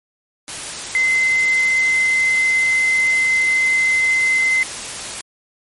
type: tone in noise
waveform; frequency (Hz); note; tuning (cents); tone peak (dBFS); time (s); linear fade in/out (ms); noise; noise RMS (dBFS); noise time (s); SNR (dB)
sine; 2062; C7; -26; -13; 0.95-4.63; 0; white; -28; 0.48-5.21; +12
effects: MP3 48 kbps

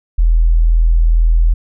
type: tone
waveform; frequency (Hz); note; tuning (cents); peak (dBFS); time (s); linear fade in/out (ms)
sine; 41.11; E1; -4; -7; 0.18-1.54; 10
effects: none

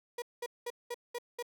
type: tone bursts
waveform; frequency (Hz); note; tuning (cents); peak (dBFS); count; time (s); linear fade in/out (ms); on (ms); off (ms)
35% pulse; 481.1; B4; -45; -34; 6; 0.18-1.426; 5; 41; 200
effects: none

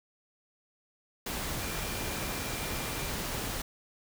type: tone in noise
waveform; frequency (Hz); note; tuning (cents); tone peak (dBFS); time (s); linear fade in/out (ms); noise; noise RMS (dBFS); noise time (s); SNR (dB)
sine; 2383; D7; +25; -46; 1.61-3.1; 5; pink; -35; 1.26-3.62; -14
effects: none

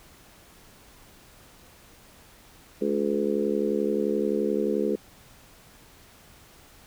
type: harmonic tone with a mistuned harmonic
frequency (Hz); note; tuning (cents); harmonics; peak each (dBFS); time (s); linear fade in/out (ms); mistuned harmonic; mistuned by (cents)
71.5; D2; -46; 3 / 4 / 5 / 6 / 7; -29 / -32 / -29 / -27 / -31; 2.81-4.96; 10; 3; -33
effects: pink hiss -53 dBFS RMS until 6.86 s

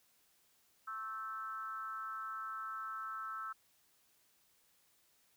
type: tone with frequency modulation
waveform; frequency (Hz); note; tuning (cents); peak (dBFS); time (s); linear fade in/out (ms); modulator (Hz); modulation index
sine; 1318.5; E6; 0; -40; 0.87-3.53; 10; 226; 0.67
effects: white hiss -72 dBFS RMS until 5.36 s

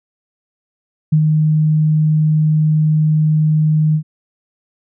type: tone with ADSR envelope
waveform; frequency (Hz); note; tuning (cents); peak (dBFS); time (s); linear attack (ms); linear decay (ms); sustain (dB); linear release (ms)
sine; 154.6; D#3; -11; -7; 1.12-4.03; 10; 72; -3; 82
effects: none

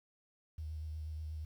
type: tone with vibrato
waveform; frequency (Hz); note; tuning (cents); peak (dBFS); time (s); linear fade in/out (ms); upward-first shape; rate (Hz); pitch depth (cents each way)
sine; 77.9; D#2; +3; -39; 0.58-1.45; 5; sine; 8.3; 27
effects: 11-bit

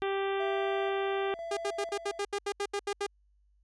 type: harmonic tone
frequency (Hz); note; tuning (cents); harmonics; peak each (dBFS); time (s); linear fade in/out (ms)
392; G4; 0; 1 / 2 / 3 / 4 / 5 / 6 / 7 / 8 / 9; -30 / -36 / -40 / -42 / -44 / -46 / -47 / -48 / -49; 0.02-1.34; 0
type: tone with tremolo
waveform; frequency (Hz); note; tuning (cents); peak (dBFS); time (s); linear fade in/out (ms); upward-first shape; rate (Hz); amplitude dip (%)
triangle; 670; E5; +28; -34; 0.39-2.2; 20; square; 1; 55
type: tone bursts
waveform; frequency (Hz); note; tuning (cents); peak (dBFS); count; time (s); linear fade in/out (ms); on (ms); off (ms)
sawtooth; 404.2; G#4; -47; -26; 12; 1.51-3.066; 5; 60; 76
effects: added 50 Hz sine -64 dBFS peak until 3.63 s + resampled to 22050 Hz

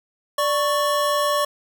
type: tone pair together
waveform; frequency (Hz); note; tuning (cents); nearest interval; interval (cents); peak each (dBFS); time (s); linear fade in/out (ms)
square; 587.3 / 1108.7; D5 / C#6; 0 / 0; major seventh; 1100; -22; 0.38-1.45; 5
effects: none

